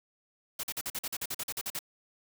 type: noise bursts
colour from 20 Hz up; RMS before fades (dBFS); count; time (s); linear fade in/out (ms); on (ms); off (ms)
white; -35; 14; 0.59-1.791; 5; 44; 45
effects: none